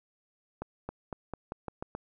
accelerating click train, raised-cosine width 1 ms, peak -22 dBFS, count 8, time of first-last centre 0.62-1.95 s, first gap 270 ms, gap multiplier 0.88, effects none

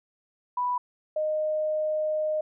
sine tone pair in turn, 987 / 616.6 Hz, B5 / D#5, -1 / -16 cents, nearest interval minor sixth, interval 815 cents, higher first, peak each -24 dBFS, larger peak neither, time 0.57-0.78 / 1.16-2.41 s, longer second, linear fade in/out 5 ms, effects none

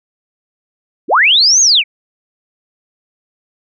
sine linear two-way sweep, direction up then down, 196 to 6645 to 2113 Hz, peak -6 dBFS, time 1.08-1.84 s, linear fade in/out 50 ms, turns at 1.61 s, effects none

